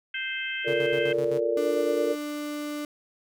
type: harmonic tone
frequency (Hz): 522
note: C5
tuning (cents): -4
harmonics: 3 / 4 / 5 / 6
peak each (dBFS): -33 / -34 / -35 / -36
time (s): 0.14-1.13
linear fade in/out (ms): 5
type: chord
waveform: sine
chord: Bb major seventh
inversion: second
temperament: just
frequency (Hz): 349.6 / 437 / 466.2 / 582.7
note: F4 / A4 / Bb4 / D5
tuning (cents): +2 / -12 / 0 / -14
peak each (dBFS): -31 / -30 / -26 / -28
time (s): 0.64-2.16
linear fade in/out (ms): 50
type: tone with tremolo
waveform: sawtooth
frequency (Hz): 138.59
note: C#3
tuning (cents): 0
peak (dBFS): -31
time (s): 0.67-1.4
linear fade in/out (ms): 10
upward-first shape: square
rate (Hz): 7.8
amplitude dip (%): 65
type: tone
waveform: 35% pulse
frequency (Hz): 295.9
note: D4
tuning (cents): +13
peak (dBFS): -29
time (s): 1.57-2.85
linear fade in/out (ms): 2
effects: none

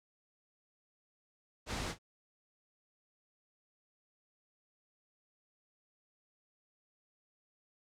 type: noise with echo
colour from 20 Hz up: pink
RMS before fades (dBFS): -38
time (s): 1.66-1.95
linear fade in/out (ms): 50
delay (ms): 38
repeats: 1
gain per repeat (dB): -15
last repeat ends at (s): 1.988
effects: low-pass 7000 Hz 12 dB/octave

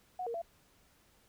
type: tone with pitch steps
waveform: sine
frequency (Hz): 732 / 466.3 / 676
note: F#5 / A#4 / E5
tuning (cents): -19 / +1 / +43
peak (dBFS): -35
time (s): 0.19-0.418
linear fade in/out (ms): 5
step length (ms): 76
effects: pink hiss -67 dBFS RMS until 1.28 s

